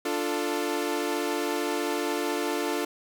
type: chord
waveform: sawtooth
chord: D minor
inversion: none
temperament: equal with one note detuned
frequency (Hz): 293.7 / 349.2 / 443.1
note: D4 / F4 / A4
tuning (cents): 0 / 0 / +12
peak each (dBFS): -27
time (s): 0.05-2.85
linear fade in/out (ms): 5
effects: none